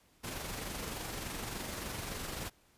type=noise with amplitude modulation; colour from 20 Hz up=pink; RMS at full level=-39 dBFS; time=0.23-2.5 s; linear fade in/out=20 ms; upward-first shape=sine; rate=23.4 Hz; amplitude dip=35%; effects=pink hiss -67 dBFS RMS until 2.77 s + resampled to 32000 Hz